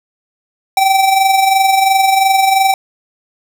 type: tone with amplitude modulation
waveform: square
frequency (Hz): 774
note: G5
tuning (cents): -22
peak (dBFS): -7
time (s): 0.77-2.74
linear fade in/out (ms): 2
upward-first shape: sine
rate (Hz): 22.9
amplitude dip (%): 50
effects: none